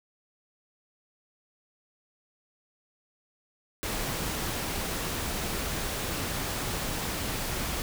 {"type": "noise", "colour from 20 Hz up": "pink", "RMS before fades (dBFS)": -32, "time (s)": [3.83, 7.82], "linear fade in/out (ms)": 0, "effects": []}